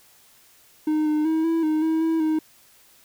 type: tone with pitch steps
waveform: triangle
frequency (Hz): 307.9 / 304.1 / 319 / 328.7 / 310.2 / 320.2 / 324.6 / 313.1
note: D#4 / D#4 / D#4 / E4 / D#4 / D#4 / E4 / D#4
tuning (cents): -18 / -40 / +43 / -5 / -5 / +50 / -27 / +11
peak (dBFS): -17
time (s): 0.87-2.39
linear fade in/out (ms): 5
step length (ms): 190
effects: white hiss -55 dBFS RMS until 3.04 s